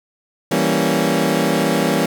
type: chord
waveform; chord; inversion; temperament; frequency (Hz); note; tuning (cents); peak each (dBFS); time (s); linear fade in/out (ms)
20% pulse; E diminished seventh; none; equal; 164.81 / 196 / 233.1 / 277.2; E3 / G3 / Bb3 / Db4; 0 / 0 / 0 / 0; -16; 0.51-2.06; 5
effects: none